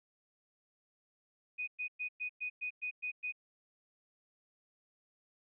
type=tone bursts; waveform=sine; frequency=2487 Hz; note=D#7; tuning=1 cent flat; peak=-35 dBFS; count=9; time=1.58-3.324 s; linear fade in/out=20 ms; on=96 ms; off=110 ms; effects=none